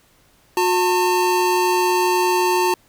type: tone pair together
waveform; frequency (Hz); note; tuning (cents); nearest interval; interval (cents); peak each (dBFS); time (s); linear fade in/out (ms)
square; 362.2 / 897; F#4 / A5; -37 / +33; octave + major third; 1570; -19; 0.57-2.74; 2
effects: pink hiss -56 dBFS RMS until 2.88 s